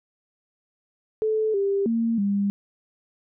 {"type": "tone with pitch steps", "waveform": "sine", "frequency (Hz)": [435.4, 396.5, 229.3, 200.6], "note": ["A4", "G4", "A#3", "G3"], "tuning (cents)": [-18, 20, -28, 40], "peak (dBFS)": -20, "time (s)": [1.22, 2.5], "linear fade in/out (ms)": 0, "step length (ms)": 320, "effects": []}